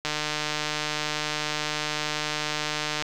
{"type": "click train", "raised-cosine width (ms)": 0.2, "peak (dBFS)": -10, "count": 450, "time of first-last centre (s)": [0.05, 3.024], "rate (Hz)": 151, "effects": []}